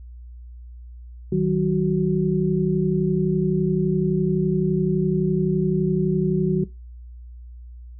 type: tone cluster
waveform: sine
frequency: 157.2 / 189 / 371.8 Hz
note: D#3 / F#3 / F#4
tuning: +18 / +37 / +8 cents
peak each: -22 dBFS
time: 1.32-6.64 s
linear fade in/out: 5 ms
effects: noise-tail reverb RT60 0.2 s tail -18 dB re dry + added 60 Hz sine -37 dBFS peak until 7.99 s